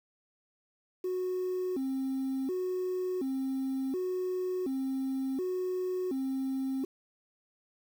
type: tone with vibrato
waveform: sine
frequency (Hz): 312.4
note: D#4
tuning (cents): +7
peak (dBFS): -28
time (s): 1.04-6.85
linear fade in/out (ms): 5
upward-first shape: square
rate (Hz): 0.69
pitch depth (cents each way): 280
effects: tanh soft clip ceiling -28 dBFS + 9-bit